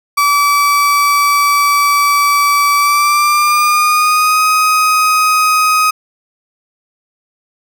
35% pulse tone with pitch glide, 1152 to 1256.3 Hz, D6 to D#6, -34 to +16 cents, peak -7 dBFS, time 0.17-5.91 s, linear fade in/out 10 ms, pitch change +150 cents, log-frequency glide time 2.76-4.41 s, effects none

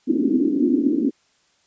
pink band-pass noise, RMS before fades -19 dBFS, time 0.07-1.11 s, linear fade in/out 20 ms, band 250 to 330 Hz, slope 48 dB/octave, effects white hiss -62 dBFS RMS until 1.66 s + resampled to 16000 Hz

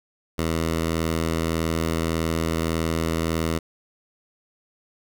10% pulse tone, 81.7 Hz, E2, 15 cents flat, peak -14 dBFS, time 0.38-3.59 s, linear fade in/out 10 ms, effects none

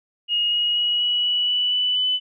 sine tone with pitch steps, 2870 / 2888 / 2907 / 2925 / 2944 / 2963 / 2982 / 3001 Hz, F7 / F#7 / F#7 / F#7 / F#7 / F#7 / F#7 / F#7, +47 / -43 / -31 / -21 / -9 / +2 / +13 / +24 cents, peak -18 dBFS, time 0.28-2.2 s, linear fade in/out 50 ms, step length 240 ms, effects none

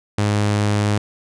sawtooth tone, 103.83 Hz, G#2, in tune, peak -12 dBFS, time 0.18-0.98 s, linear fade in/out 5 ms, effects resampled to 22050 Hz

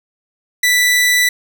sawtooth tone, 1975.5 Hz, B6, in tune, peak -7 dBFS, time 0.63-1.29 s, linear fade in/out 5 ms, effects none

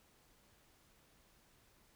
silence, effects pink hiss -69 dBFS RMS until 1.95 s

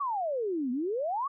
sine exponential two-way sweep, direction down then up, 1174.7 to 238.2 to 1174.7 Hz, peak -28 dBFS, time 0-1.28 s, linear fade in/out 10 ms, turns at 0.71 s, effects none

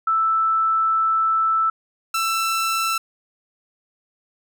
sine / sawtooth tone pair in turn, 1320 / 1333 Hz, E6 / E6, +2 / +19 cents, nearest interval unison, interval 17 cents, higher second, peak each -16 dBFS, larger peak neither, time 0.07-1.7 / 2.14-2.98 s, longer first, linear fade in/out 5 ms, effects none

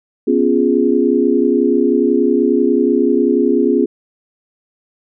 sine chord, C# dominant seventh, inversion third, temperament equal, 246.9 / 277.2 / 349.2 / 415.3 Hz, B3 / C#4 / E#4 / G#4, 0 / 0 / 0 / 0 cents, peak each -16 dBFS, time 0.27-3.86 s, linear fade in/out 10 ms, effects none

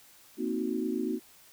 sine chord, C half-diminished seventh, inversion third, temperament equal with one note detuned, 233.1 / 261.6 / 314.2 / 370 Hz, Bb3 / C4 / Eb4 / Gb4, 0 / 0 / +17 / 0 cents, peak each -34 dBFS, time 0.37-1.2 s, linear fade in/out 50 ms, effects white hiss -57 dBFS RMS until 1.52 s

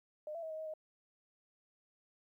sine tone with pitch steps, 608 / 671 / 640 / 628 / 633 / 623 Hz, D#5 / E5 / D#5 / D#5 / D#5 / D#5, -40 / +31 / +49 / +16 / +30 / +2 cents, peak -40 dBFS, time 0.27-0.738 s, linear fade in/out 2 ms, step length 78 ms, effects 13-bit

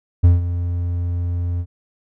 triangle tone with ADSR envelope, 87.31 Hz, F2, in tune, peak -4 dBFS, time 0.23-1.66 s, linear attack 16 ms, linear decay 160 ms, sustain -13 dB, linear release 60 ms, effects none

